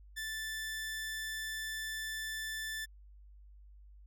sawtooth tone, 1760 Hz, A6, in tune, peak -34 dBFS, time 0.16-2.86 s, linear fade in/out 20 ms, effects added 50 Hz sine -53 dBFS peak until 4.06 s

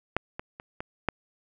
clicks, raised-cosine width 0.5 ms, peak -9 / -19 / -25 / -19 / -9 dBFS, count 5, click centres 0.166 / 0.395 / 0.599 / 0.805 / 1.087 s, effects none

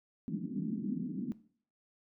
pink band-pass noise, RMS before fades -37 dBFS, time 0.28-1.32 s, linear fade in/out 0 ms, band 170 to 290 Hz, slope 48 dB/octave, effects noise-tail reverb RT60 0.5 s tail -17 dB re dry

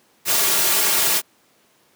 white noise with comb filter, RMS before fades -18 dBFS, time 0.25-1.22 s, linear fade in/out 50 ms, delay 3.9 ms, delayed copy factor -0.7, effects pink hiss -58 dBFS RMS until 1.95 s + high-pass 200 Hz 12 dB/octave

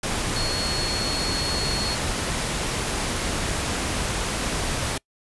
sine tone in noise, 4332 Hz, C#8, 41 cents flat, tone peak -27 dBFS, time 0.36-1.95 s, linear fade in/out 5 ms, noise pink, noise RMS -26 dBFS, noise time 0.03-4.98 s, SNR -4 dB, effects noise-tail reverb RT60 0.1 s tail -25 dB re dry + resampled to 24000 Hz

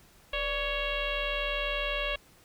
sine tone with frequency modulation, 1672 Hz, G#6, 11 cents sharp, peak -28 dBFS, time 0.33-2.16 s, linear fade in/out 5 ms, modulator 544 Hz, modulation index 3.1, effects pink hiss -59 dBFS RMS until 2.44 s

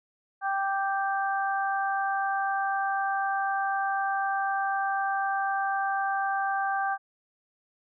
harmonic tone, 392 Hz, G4, in tune, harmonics 2 / 3 / 4, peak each -27 / -33 / -31 dBFS, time 0.41-6.98 s, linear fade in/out 50 ms, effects none

